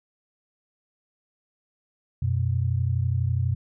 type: tone pair together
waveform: sine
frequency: 91.51 / 123.6 Hz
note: F#2 / B2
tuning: -19 / +2 cents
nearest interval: perfect fourth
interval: 521 cents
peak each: -24 dBFS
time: 2.22-3.55 s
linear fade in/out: 5 ms
effects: none